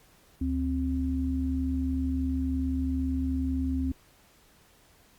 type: tone pair together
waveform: sine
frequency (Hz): 73.42 / 262.9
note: D2 / C4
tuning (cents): 0 / +8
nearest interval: octave + minor seventh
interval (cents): 2208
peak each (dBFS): -29 / -28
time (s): 0.41-3.92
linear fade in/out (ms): 5
effects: pink hiss -60 dBFS RMS until 5.18 s + Opus 48 kbps